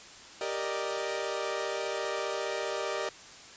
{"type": "chord", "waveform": "sawtooth", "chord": "Eb major seventh", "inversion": "first", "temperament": "equal", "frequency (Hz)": [392, 466.2, 587.3, 622.3], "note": ["G4", "Bb4", "D5", "Eb5"], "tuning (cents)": [0, 0, 0, 0], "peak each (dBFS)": -33, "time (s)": [0.41, 3.09], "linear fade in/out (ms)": 2, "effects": ["white hiss -49 dBFS RMS until 3.56 s", "resampled to 16000 Hz"]}